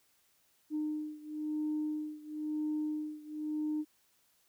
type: beating tone pair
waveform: sine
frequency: 304.3 / 305.29 Hz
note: D#4 / D#4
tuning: -38 / -33 cents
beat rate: 0.99 Hz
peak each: -35 / -37 dBFS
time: 0.7-3.85 s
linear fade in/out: 50 ms
effects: tanh soft clip ceiling -27 dBFS + white hiss -71 dBFS RMS until 4.48 s